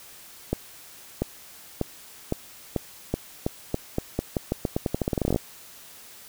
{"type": "accelerating click train", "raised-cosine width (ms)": 2, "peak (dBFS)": -10, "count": 27, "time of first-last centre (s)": [0.53, 5.361], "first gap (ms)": 690, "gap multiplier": 0.86, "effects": ["white hiss -47 dBFS RMS until 6.28 s"]}